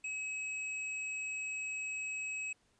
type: tone with tanh clipping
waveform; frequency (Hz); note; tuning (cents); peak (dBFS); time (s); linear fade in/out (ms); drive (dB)
sine; 2560; D#7; +49; -38; 0.04-2.53; 5; 18
effects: pink hiss -72 dBFS RMS until 2.79 s + resampled to 22050 Hz